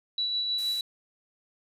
sine tone with tremolo, 3936 Hz, B7, 7 cents flat, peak -25 dBFS, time 0.18-0.81 s, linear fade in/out 2 ms, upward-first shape sine, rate 6.4 Hz, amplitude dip 30%
blue noise, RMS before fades -41 dBFS, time 0.58-0.81 s, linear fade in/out 5 ms
effects resampled to 32000 Hz

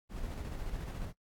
brown noise with tremolo, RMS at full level -38 dBFS, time 0.09-1.13 s, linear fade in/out 50 ms, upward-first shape square, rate 14 Hz, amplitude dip 30%, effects noise-tail reverb RT60 0.1 s tail -22 dB re dry + AAC 64 kbps

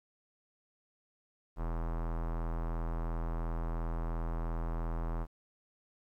square tone with low-pass filter, 41.44 Hz, E1, 10 cents sharp, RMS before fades -35 dBFS, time 1.56-5.27 s, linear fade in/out 50 ms, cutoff 1100 Hz, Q 2, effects 11-bit

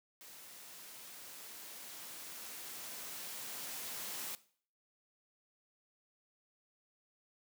white noise with level ramp, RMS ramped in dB -54 to -42 dBFS, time 0.21-4.35 s, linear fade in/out 0 ms, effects noise-tail reverb RT60 0.5 s tail -18 dB re dry + high-pass 150 Hz 12 dB/octave

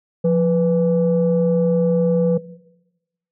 sine tone pair together, 175.23 / 493.9 Hz, F3 / B4, +6 / 0 cents, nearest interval octave + tritone, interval 1794 cents, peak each -15 / -15 dBFS, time 0.24-2.38 s, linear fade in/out 10 ms, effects noise-tail reverb RT60 1.0 s tail -19 dB re dry + tanh soft clip ceiling -8 dBFS

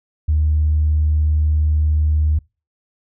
sine tone, 76.4 Hz, D#2, 31 cents flat, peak -12 dBFS, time 0.28-2.39 s, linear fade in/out 10 ms, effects noise-tail reverb RT60 0.3 s tail -26 dB re dry + tanh soft clip ceiling -8 dBFS

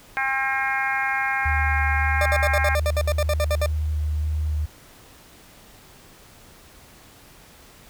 harmonic tone, 267.9 Hz, C4, 41 cents sharp, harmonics 3 / 4 / 5 / 6 / 7 / 8 / 9, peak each -27 / -31 / -34 / -25 / -32 / -28 / -33 dBFS, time 0.17-2.75 s, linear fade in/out 0 ms
sine tone with vibrato, 76.3 Hz, D#2, 33 cents flat, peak -21 dBFS, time 1.45-4.66 s, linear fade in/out 10 ms, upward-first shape square, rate 1.8 Hz, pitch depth 11 cents each way
40% pulse tone bursts, 597 Hz, D5, 28 cents sharp, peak -20 dBFS, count 14, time 2.21-3.661 s, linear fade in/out 2 ms, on 47 ms, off 61 ms
effects pink hiss -49 dBFS RMS until 7.89 s

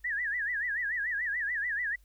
sine tone with vibrato, 1796 Hz, A6, 35 cents sharp, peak -29 dBFS, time 0.04-1.96 s, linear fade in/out 10 ms, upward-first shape sine, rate 6.9 Hz, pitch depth 180 cents each way, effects added 50 Hz sine -57 dBFS peak until 2.04 s + white hiss -71 dBFS RMS until 2.04 s

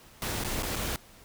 pink noise with dropouts, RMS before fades -32 dBFS, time 0.22-0.96 s, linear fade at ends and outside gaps 1 ms, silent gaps 0.438-0.446 / 0.624-0.631 / 0.759-0.762 s, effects pink hiss -54 dBFS RMS until 1.24 s

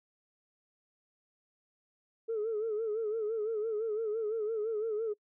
sine tone with vibrato, 437 Hz, A4, 12 cents flat, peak -29 dBFS, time 2.28-5.14 s, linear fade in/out 20 ms, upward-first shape sine, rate 5.9 Hz, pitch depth 84 cents each way, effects noise-tail reverb RT60 0.1 s tail -26 dB re dry + tanh soft clip ceiling -27 dBFS

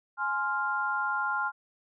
sine chord, F minor, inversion first, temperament just, 838.1 / 1047.7 / 1396.9 Hz, Ab5 / C6 / F6, +16 / +2 / 0 cents, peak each -33 / -33 / -29 dBFS, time 0.17-1.52 s, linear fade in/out 50 ms, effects none

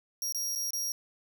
sawtooth tone with dropouts, 5640 Hz, F8, 16 cents sharp, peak -28 dBFS, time 0.22-0.92 s, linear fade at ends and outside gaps 1 ms, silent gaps 0.324-0.347 / 0.552-0.558 / 0.706-0.733 s, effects none

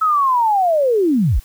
sine linear sweep, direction down, 1306 to 30.08 Hz, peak -12 dBFS, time 0.01-1.4 s, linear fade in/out 10 ms, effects white hiss -48 dBFS RMS until 1.44 s

